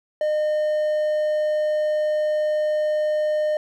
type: tone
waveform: triangle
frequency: 609 Hz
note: D#5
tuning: 37 cents flat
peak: -17 dBFS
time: 0.21-3.57 s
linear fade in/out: 2 ms
effects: none